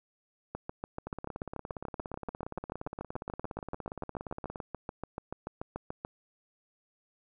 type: two click trains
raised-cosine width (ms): 1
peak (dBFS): -24 / -22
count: 61 / 39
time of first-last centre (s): 1.07-4.558 / 0.55-6.049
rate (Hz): 17.2 / 6.91
effects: none

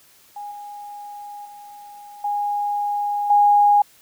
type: tone with level steps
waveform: sine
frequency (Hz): 822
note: G#5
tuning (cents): -18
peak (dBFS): -30 / -33 / -38 / -20 / -11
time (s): 0.36-3.82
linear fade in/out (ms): 5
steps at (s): 0.51 / 1.45 / 2.24 / 3.3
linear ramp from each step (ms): 5
effects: white hiss -53 dBFS RMS until 4.01 s

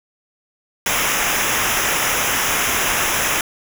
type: noise with comb filter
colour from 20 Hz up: pink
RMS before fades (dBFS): -19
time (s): 0.86-3.41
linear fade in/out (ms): 2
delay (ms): 0.23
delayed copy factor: -0.8
effects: none

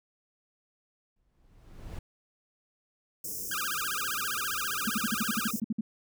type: noise with exponential growth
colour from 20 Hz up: brown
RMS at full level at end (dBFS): -36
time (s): 1.16-1.99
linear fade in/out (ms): 5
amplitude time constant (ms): 180
type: band-stop noise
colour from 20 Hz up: white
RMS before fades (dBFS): -37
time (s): 3.24-5.6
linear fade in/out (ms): 5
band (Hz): 530 to 5200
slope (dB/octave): 96
type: tone with vibrato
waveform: sawtooth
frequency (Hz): 1396.9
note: F6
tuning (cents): 0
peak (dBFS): -28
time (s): 3.51-5.51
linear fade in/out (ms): 5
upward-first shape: sine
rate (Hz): 15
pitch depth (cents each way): 290
type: tone bursts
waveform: sine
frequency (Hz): 220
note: A3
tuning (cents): 0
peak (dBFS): -26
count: 12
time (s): 4.87-5.81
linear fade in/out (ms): 5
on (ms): 27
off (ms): 56
effects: none

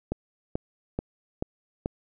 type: click train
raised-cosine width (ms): 2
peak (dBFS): -14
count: 5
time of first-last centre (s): 0.12-1.859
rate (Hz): 2.3
effects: none

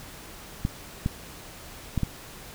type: clicks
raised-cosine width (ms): 5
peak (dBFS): -12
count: 4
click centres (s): 0.651 / 1.061 / 1.977 / 2.033
effects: pink hiss -44 dBFS RMS until 2.54 s

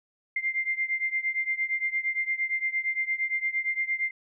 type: beating tone pair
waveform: sine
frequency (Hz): 2094 / 2102.7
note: C7 / C7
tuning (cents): +1 / +8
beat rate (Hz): 8.7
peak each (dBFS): -28 / -30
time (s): 0.36-4.11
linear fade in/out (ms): 5
effects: none

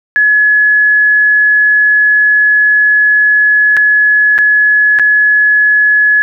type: tone with dropouts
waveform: sine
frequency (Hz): 1698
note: G#6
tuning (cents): +38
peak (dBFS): -5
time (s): 0.16-6.22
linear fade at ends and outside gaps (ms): 0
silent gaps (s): 3.767-3.771 / 4.38-4.387 / 4.988-4.996
effects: none

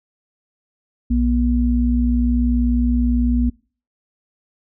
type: tone pair together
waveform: sine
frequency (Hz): 60.4 / 241.7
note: B1 / B3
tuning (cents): -38 / -37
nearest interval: 2 octaves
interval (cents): 2401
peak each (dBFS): -17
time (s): 1.1-3.5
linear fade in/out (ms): 10
effects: noise-tail reverb RT60 0.4 s tail -24 dB re dry

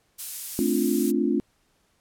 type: noise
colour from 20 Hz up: violet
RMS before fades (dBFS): -29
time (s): 0.18-1.12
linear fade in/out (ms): 20
type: chord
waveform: sine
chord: D minor seventh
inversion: second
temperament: equal with one note detuned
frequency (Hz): 220 / 263.3 / 293.7 / 349.2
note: A3 / C4 / D4 / F4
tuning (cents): 0 / +11 / 0 / 0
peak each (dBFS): -26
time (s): 0.59-1.4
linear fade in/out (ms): 0
effects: pink hiss -67 dBFS RMS until 2 s + low-pass 12000 Hz 12 dB/octave

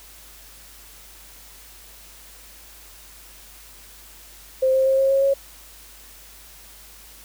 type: tone with pitch steps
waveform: sine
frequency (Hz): 523.3 / 528.5 / 533.7 / 538.9 / 544.3 / 549.6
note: C5 / C5 / C5 / C#5 / C#5 / C#5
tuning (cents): 0 / +17 / +34 / -49 / -32 / -15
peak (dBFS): -15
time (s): 4.62-5.34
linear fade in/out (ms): 10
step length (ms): 120
effects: added 50 Hz sine -50 dBFS peak until 7.24 s + white hiss -46 dBFS RMS until 7.24 s

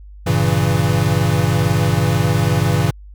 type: chord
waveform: square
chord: G diminished seventh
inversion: none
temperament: equal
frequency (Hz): 98 / 116.54 / 138.59 / 164.81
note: G2 / Bb2 / Db3 / Fb3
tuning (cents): 0 / 0 / 0 / 0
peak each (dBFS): -20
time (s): 0.26-2.91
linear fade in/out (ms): 10
effects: added 50 Hz sine -35 dBFS peak until 3.14 s

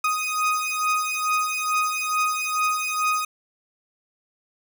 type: beating tone pair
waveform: 30% pulse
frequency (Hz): 1247 / 1249.3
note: D#6 / D#6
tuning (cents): +3 / +7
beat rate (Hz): 2.3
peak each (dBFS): -22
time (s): 0.04-3.25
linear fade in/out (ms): 5
effects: none

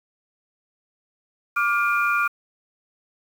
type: tone cluster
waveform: sine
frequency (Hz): 1172 / 1412 / 2406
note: D6 / F6 / D7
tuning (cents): -4 / +19 / +41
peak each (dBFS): -23 / -21 / -26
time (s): 1.56-2.28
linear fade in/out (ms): 10
effects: 7-bit

